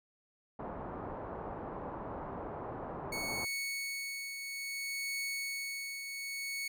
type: low-pass noise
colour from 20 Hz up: white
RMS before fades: -42 dBFS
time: 0.59-3.45 s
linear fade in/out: 5 ms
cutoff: 1000 Hz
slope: 24 dB/octave
type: tone with tremolo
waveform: sawtooth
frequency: 2217 Hz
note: C#7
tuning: in tune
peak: -31 dBFS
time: 3.12-6.68 s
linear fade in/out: 5 ms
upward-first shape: triangle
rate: 0.6 Hz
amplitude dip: 50%
effects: none